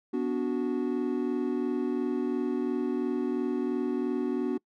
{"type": "chord", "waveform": "triangle", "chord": "B minor", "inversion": "none", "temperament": "equal with one note detuned", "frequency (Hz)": [246.9, 289.8, 370], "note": ["B3", "D4", "F#4"], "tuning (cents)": [0, -23, 0], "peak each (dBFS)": -29, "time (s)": [0.13, 4.58], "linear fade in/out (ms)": 10, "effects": ["noise-tail reverb RT60 0.1 s tail -25 dB re dry"]}